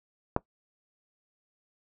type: click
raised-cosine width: 1 ms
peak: -10 dBFS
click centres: 0.364 s
effects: noise-tail reverb RT60 0.1 s tail -20 dB re dry